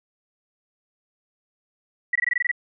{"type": "tone bursts", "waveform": "sine", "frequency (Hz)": 1945, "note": "B6", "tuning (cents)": -27, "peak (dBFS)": -18, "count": 9, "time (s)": [2.13, 2.515], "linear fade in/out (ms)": 5, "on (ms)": 25, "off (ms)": 20, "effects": []}